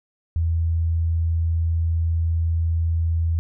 sine tone, 82.6 Hz, E2, 4 cents sharp, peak -18 dBFS, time 0.36-3.39 s, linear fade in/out 0 ms, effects none

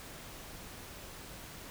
silence, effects pink hiss -48 dBFS RMS until 1.7 s

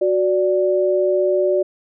sine tone pair together, 369.3 / 585.1 Hz, F#4 / D5, -3 / -7 cents, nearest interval minor sixth, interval 796 cents, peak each -17 dBFS, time 0.01-1.63 s, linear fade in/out 10 ms, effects none

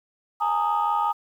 sine chord, Ab suspended second, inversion none, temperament equal with one note detuned, 830.6 / 915.8 / 1244.5 Hz, Ab5 / Bb5 / Eb6, 0 / -31 / 0 cents, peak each -24 dBFS, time 0.4-1.13 s, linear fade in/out 20 ms, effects tanh soft clip ceiling -14 dBFS + 9-bit

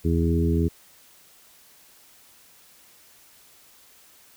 harmonic tone with a mistuned harmonic, 83 Hz, E2, 12 cents sharp, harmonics 1 / 2 / 3 / 4 / 5, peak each -22 / -25 / -27 / -28 / -29 dBFS, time 0.04-0.69 s, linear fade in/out 20 ms, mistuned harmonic 1, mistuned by -28 cents, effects white hiss -54 dBFS RMS until 4.36 s

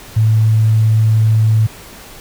sine tone, 110 Hz, A2, in tune, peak -8 dBFS, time 0.16-1.67 s, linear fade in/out 10 ms, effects pink hiss -36 dBFS RMS until 2.2 s

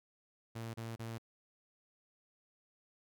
sawtooth tone bursts, 114.2 Hz, A#2, 35 cents flat, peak -37 dBFS, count 3, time 0.55-1.182 s, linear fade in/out 10 ms, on 190 ms, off 31 ms, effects none

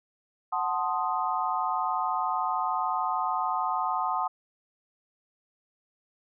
sine chord, F# diminished seventh, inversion none, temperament equal, 740 / 880 / 1046.5 / 1244.5 Hz, F#5 / A5 / C6 / Eb6, 0 / 0 / 0 / 0 cents, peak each -31 dBFS, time 0.52-4.28 s, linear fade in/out 10 ms, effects none

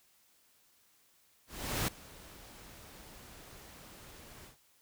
pink noise with ADSR envelope, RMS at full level -32 dBFS, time 1.47-4.57 s, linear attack 410 ms, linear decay 5 ms, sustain -21 dB, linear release 110 ms, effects white hiss -68 dBFS RMS until 4.81 s

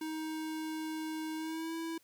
square tone with pitch glide, 314.7 to 328.4 Hz, D#4 to E4, +20 to -6 cents, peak -37 dBFS, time 0.01-1.98 s, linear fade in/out 5 ms, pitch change +74 cents, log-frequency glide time 1.36-1.75 s, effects white hiss -68 dBFS RMS until 2.03 s

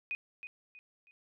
sine tone with echo, 2489 Hz, D#7, in tune, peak -33 dBFS, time 0.11-0.15 s, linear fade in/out 0 ms, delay 320 ms, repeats 3, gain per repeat -9 dB, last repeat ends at 1.11 s, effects none

